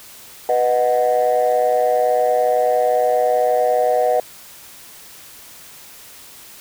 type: chord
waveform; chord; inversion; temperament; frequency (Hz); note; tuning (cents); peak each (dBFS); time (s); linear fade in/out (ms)
sine; B major; none; equal; 493.9 / 622.3 / 740; B4 / D#5 / F#5; 0 / 0 / 0; -17; 0.49-4.2; 2
effects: tanh soft clip ceiling -8 dBFS + white hiss -41 dBFS RMS until 6.6 s